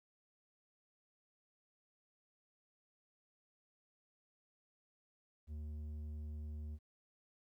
square tone with low-pass filter, 75.9 Hz, D#2, 42 cents flat, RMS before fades -45 dBFS, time 5.47-6.79 s, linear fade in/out 50 ms, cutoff 200 Hz, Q 0.6, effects 13-bit

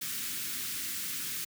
white band-stop noise, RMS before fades -36 dBFS, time 0.01-1.45 s, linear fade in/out 10 ms, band 340 to 1400 Hz, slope 24 dB/octave, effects high-pass 100 Hz 12 dB/octave

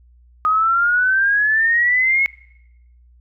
sine exponential sweep, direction up, 1244.5 to 2194 Hz, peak -13 dBFS, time 0.45-2.26 s, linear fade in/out 0 ms, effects noise-tail reverb RT60 0.9 s tail -23 dB re dry + added 60 Hz sine -47 dBFS peak until 3.2 s

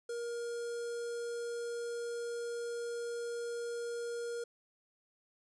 square tone with notch filter, 471.9 Hz, A#4, 21 cents sharp, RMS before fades -39 dBFS, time 0.09-4.44 s, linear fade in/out 5 ms, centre 2500 Hz, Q 0.83, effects resampled to 24000 Hz

